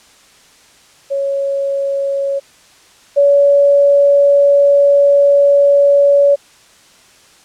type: tone pair in turn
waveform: sine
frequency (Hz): 554.4 / 566.4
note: C#5 / C#5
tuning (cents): 0 / +37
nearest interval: unison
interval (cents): 37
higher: second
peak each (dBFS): -14 / -6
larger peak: second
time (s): 1.1-2.4 / 3.16-6.36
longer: second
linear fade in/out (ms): 20
effects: white hiss -46 dBFS RMS until 7.44 s + low-pass 8000 Hz 12 dB/octave